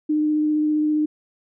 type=tone with vibrato; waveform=sine; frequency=303.9 Hz; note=D#4; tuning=41 cents flat; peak=-17 dBFS; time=0.09-1.06 s; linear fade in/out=10 ms; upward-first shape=sine; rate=15 Hz; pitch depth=10 cents each way; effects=none